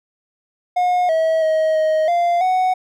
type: tone with pitch steps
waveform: triangle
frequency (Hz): 720 / 644 / 632 / 627 / 694 / 742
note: F#5 / E5 / D#5 / D#5 / F5 / F#5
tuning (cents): -47 / -41 / +27 / +13 / -11 / +5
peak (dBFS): -12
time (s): 0.76-2.74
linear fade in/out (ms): 10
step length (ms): 330
effects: none